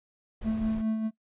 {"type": "noise", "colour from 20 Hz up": "brown", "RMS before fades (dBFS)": -39, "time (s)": [0.41, 0.82], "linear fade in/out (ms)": 10}
{"type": "tone with tremolo", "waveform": "triangle", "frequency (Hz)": 220, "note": "A3", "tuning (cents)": 0, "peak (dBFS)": -22, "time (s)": [0.43, 1.11], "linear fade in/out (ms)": 50, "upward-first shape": "sine", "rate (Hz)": 4.9, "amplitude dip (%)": 45}
{"effects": ["noise-tail reverb RT60 0.1 s tail -21 dB re dry", "resampled to 8000 Hz"]}